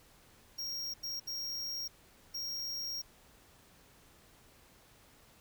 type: tone bursts at uneven times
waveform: square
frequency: 5588 Hz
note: F8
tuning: in tune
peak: -37 dBFS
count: 4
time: 0.58-0.94 / 1.03-1.2 / 1.27-1.88 / 2.34-3.02 s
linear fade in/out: 10 ms
effects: pink hiss -62 dBFS RMS until 5.4 s